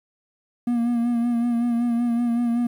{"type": "tone with vibrato", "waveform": "triangle", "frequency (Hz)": 237.1, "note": "A#3", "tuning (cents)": 30, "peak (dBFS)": -17, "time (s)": [0.67, 2.67], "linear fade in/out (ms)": 5, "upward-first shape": "sine", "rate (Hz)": 5.3, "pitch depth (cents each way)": 35, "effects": ["9-bit"]}